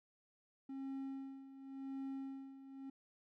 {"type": "tone with tremolo", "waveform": "triangle", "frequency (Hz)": 270, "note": "C#4", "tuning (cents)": -45, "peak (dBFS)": -39, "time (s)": [0.69, 2.9], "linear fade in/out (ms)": 5, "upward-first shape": "sine", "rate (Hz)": 0.91, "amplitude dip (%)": 75, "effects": []}